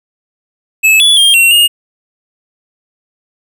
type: tone with pitch steps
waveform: square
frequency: 2599 / 3424 / 3211 / 2730 / 2847 Hz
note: E7 / A7 / G7 / F7 / F7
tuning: -25 / -48 / +41 / -40 / +33 cents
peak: -5 dBFS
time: 0.83-1.68 s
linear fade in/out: 20 ms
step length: 170 ms
effects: none